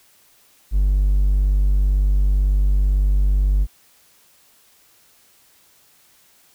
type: tone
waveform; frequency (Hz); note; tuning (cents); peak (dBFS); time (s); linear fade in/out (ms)
triangle; 49; G1; 0; -11; 0.71-3.67; 50
effects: tanh soft clip ceiling -7 dBFS + white hiss -55 dBFS RMS until 6.54 s